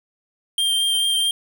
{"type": "tone with vibrato", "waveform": "square", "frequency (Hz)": 3176, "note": "G7", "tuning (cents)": 22, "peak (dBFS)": -18, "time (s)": [0.58, 1.31], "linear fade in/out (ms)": 2, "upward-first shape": "triangle", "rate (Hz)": 4.6, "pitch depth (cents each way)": 15, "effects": []}